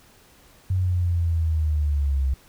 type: linear sweep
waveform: sine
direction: down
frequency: 93.9 to 65.41 Hz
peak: -19 dBFS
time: 0.7-2.34 s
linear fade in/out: 5 ms
effects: pink hiss -54 dBFS RMS until 2.48 s